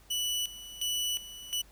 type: tone with tremolo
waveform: sawtooth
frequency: 2960 Hz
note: F#7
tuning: in tune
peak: -26 dBFS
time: 0.1-1.62 s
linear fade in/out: 10 ms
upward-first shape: square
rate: 1.4 Hz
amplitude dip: 80%
effects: added 50 Hz sine -57 dBFS peak until 1.71 s + pink hiss -60 dBFS RMS until 1.71 s